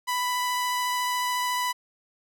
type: tone with vibrato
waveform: sawtooth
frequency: 992 Hz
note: B5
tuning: 7 cents sharp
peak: -21 dBFS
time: 0.07-1.73 s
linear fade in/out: 20 ms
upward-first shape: sine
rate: 14 Hz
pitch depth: 8 cents each way
effects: none